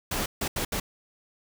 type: noise bursts at uneven times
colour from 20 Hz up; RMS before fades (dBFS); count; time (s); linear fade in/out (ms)
pink; -29; 4; 0.11-0.26 / 0.41-0.48 / 0.56-0.65 / 0.72-0.8; 5
effects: none